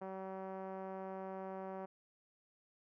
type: tone with low-pass filter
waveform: 5% pulse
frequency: 190.4 Hz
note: F#3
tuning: 50 cents sharp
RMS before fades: -45 dBFS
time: 0.01-1.86 s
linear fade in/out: 10 ms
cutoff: 700 Hz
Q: 1.2
effects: none